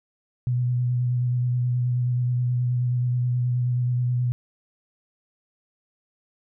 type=tone with vibrato; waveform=sine; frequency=123.47 Hz; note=B2; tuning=in tune; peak=-20 dBFS; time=0.47-4.32 s; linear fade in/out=0 ms; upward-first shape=square; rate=9.4 Hz; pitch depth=15 cents each way; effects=none